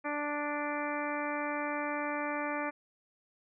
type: harmonic tone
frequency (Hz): 293.7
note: D4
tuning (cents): 0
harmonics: 1 / 2 / 3 / 4 / 5 / 6 / 7 / 8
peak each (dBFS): -38 / -38 / -39 / -40 / -43 / -42 / -44 / -43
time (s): 0.04-2.71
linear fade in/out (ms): 20
effects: none